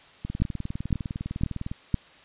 two click trains, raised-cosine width 5 ms, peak -19 / -9 dBFS, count 30 / 4, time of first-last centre 0.25-1.715 / 0.42-1.943 s, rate 19.8 / 1.97 Hz, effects white hiss -52 dBFS RMS until 2.24 s + resampled to 8000 Hz

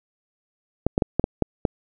clicks, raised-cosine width 2 ms, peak -5 dBFS, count 7, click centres 0.866 / 0.979 / 1.022 / 1.196 / 1.241 / 1.423 / 1.652 s, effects none

